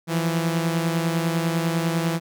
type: beating tone pair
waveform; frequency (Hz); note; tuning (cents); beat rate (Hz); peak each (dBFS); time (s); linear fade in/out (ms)
sawtooth; 164.81 / 174.81; E3 / F3; 0 / +2; 10; -18 / -24; 0.07-2.2; 50
effects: none